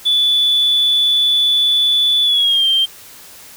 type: tone with pitch glide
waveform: triangle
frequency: 3465 to 3159 Hz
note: A7 to G7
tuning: -27 to +13 cents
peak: -8 dBFS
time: 0.05-2.86 s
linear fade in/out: 20 ms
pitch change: -160 cents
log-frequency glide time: 2.23-2.66 s
effects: tanh soft clip ceiling -8 dBFS + white hiss -39 dBFS RMS until 3.56 s